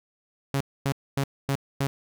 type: tone bursts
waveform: sawtooth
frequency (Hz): 138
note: C#3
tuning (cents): -7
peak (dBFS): -19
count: 5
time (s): 0.54-1.87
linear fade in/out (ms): 0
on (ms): 66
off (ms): 250
effects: none